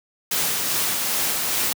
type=noise with tremolo; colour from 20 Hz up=white; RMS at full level=-22 dBFS; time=0.31-1.73 s; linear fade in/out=5 ms; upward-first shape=sine; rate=2.5 Hz; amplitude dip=25%; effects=high-pass 100 Hz 12 dB/octave